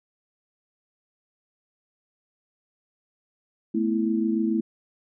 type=chord; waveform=sine; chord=A suspended second; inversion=none; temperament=equal; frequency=220 / 246.9 / 329.6 Hz; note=A3 / B3 / E4; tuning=0 / 0 / 0 cents; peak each=-24 / -29 / -25 dBFS; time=3.74-4.61 s; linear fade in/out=10 ms; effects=none